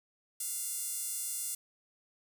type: tone with high-pass filter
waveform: sawtooth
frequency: 698.5 Hz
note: F5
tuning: in tune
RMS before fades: -37 dBFS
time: 0.4-1.55 s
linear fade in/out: 5 ms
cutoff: 8900 Hz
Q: 1.8
effects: none